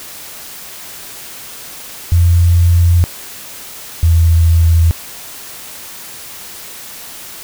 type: tone pair in turn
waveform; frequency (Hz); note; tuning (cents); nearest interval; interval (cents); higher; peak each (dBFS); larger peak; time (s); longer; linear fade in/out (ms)
sine; 86.2 / 82.84; F2 / E2; -22 / +9; minor second; 69; first; -6; neither; 2.12-3.04 / 4.03-4.91; first; 0
effects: white hiss -31 dBFS RMS until 7.43 s